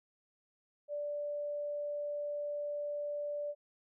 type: tone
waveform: sine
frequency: 585 Hz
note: D5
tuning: 7 cents flat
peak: -35 dBFS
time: 0.88-3.55 s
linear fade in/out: 50 ms
effects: none